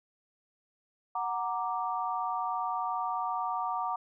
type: chord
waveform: sine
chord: Gb augmented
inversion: none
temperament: equal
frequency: 740 / 932.3 / 1174.7 Hz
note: Gb5 / Bb5 / D6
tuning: 0 / 0 / 0 cents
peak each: -34 / -34 / -34 dBFS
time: 1.15-3.96 s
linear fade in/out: 5 ms
effects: none